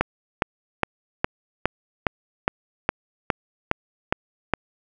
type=click train; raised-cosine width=0.5 ms; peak=-3 dBFS; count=12; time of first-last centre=0.01-4.537 s; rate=2.43 Hz; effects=none